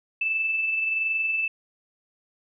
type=tone with amplitude modulation; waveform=sine; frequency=2637 Hz; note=E7; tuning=in tune; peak=-21 dBFS; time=0.21-1.48 s; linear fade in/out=5 ms; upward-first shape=sine; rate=21.3 Hz; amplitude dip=35%; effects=none